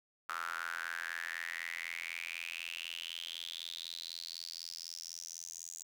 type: tone with high-pass filter sweep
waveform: sawtooth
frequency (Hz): 84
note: E2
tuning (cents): +33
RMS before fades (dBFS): -43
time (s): 0.29-5.83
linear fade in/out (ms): 0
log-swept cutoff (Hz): 1300 to 6900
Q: 7.4
effects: none